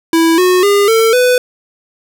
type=tone with pitch steps; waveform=square; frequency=328.8 / 364.8 / 404.8 / 449.2 / 498.4 Hz; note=E4 / F#4 / G#4 / A4 / B4; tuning=-4 / -24 / -44 / +36 / +16 cents; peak=-8 dBFS; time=0.13-1.38 s; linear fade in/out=2 ms; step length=250 ms; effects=none